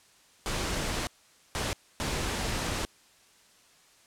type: noise bursts at uneven times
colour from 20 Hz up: pink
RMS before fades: -31 dBFS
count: 3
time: 0.46-1.07 / 1.55-1.73 / 2-2.85 s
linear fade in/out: 0 ms
effects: white hiss -60 dBFS RMS until 4.06 s + low-pass 9000 Hz 12 dB/octave